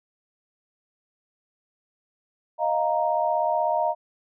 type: chord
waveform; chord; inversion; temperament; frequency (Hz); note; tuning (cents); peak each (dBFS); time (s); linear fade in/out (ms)
sine; Eb suspended second; none; equal; 622.3 / 698.5 / 932.3; Eb5 / F5 / Bb5; 0 / 0 / 0; -25; 2.58-3.95; 50
effects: none